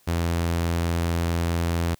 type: tone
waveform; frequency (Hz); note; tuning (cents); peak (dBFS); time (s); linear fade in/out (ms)
sawtooth; 84.6; E2; +45; -18; 0.07-1.95; 10
effects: white hiss -60 dBFS RMS until 1.99 s